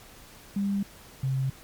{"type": "tone pair in turn", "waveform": "sine", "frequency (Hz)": [199.4, 133.08], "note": ["G3", "C3"], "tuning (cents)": [30, 30], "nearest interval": "perfect fifth", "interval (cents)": 700, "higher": "first", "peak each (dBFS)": [-24, -24], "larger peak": "neither", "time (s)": [[0.56, 0.83], [1.23, 1.5]], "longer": "neither", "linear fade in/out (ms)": 5, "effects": ["pink hiss -50 dBFS RMS until 1.63 s", "MP3 96 kbps"]}